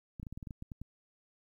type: clicks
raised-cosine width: 5 ms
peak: -30 dBFS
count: 11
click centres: 0.198 / 0.23 / 0.268 / 0.326 / 0.375 / 0.428 / 0.472 / 0.508 / 0.624 / 0.718 / 0.816 s
effects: 11-bit